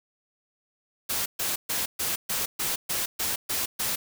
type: noise bursts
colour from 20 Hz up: white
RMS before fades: -28 dBFS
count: 10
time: 1.09-3.96 s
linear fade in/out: 10 ms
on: 170 ms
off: 130 ms
effects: none